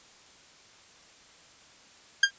sawtooth tone with exponential decay, 1605 Hz, G6, 40 cents sharp, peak -10 dBFS, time 2.23-2.31 s, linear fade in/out 5 ms, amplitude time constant 17 ms, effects white hiss -55 dBFS RMS until 2.38 s + resampled to 16000 Hz

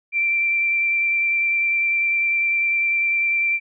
sine tone with vibrato, 2351 Hz, D7, 1 cent sharp, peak -17 dBFS, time 0.12-3.6 s, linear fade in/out 50 ms, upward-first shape triangle, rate 10 Hz, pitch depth 14 cents each way, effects none

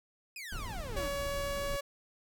sawtooth exponential sweep, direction down, 2581 to 277.2 Hz, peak -38 dBFS, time 0.36-1.08 s, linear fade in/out 2 ms
brown noise, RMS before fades -40 dBFS, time 0.52-1.77 s, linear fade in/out 5 ms
sawtooth tone, 564 Hz, C#5, 30 cents sharp, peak -30 dBFS, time 0.96-1.81 s, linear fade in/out 10 ms
effects none

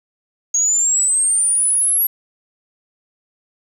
sine exponential sweep, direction up, 6590 to 11590 Hz, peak -13 dBFS, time 0.54-2.07 s, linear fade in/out 5 ms, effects 7-bit

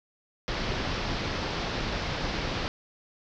pink low-pass noise, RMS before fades -31 dBFS, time 0.48-2.68 s, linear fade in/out 0 ms, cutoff 5400 Hz, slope 48 dB/octave, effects none

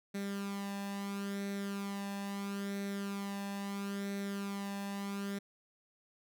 sawtooth tone with flanger, 199.3 Hz, G3, 29 cents sharp, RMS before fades -39 dBFS, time 0.14-5.39 s, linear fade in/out 10 ms, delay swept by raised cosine 0.5 to 1.15 ms, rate 0.75 Hz, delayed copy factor +0.6, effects none

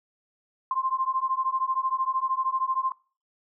sine beating tone pair, 1045 / 1058 Hz, C6 / C6, -2 / +19 cents, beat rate 13 Hz, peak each -27 dBFS, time 0.71-2.92 s, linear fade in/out 2 ms, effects noise-tail reverb RT60 0.4 s tail -24 dB re dry

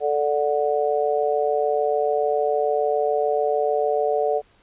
harmonic tone, 146.83 Hz, D3, in tune, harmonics 3 / 4 / 5, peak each -22 / -23 / -24 dBFS, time 0-4.42 s, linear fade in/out 50 ms, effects pink hiss -58 dBFS RMS until 4.62 s + resampled to 8000 Hz

